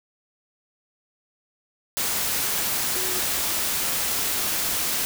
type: tone in noise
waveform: sine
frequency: 370 Hz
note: F#4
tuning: in tune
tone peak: -34 dBFS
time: 2.96-3.2 s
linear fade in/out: 0 ms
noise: white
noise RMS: -25 dBFS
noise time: 1.97-5.05 s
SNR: -12 dB
effects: none